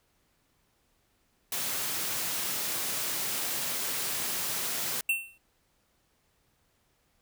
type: high-pass noise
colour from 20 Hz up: white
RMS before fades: -32 dBFS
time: 1.52-5.01 s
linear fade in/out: 2 ms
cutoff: 100 Hz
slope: 24 dB/octave
type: tone with exponential decay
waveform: square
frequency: 2700 Hz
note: E7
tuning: 41 cents sharp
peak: -22 dBFS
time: 5.09-5.38 s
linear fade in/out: 5 ms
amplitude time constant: 61 ms
effects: pink hiss -71 dBFS RMS until 7.21 s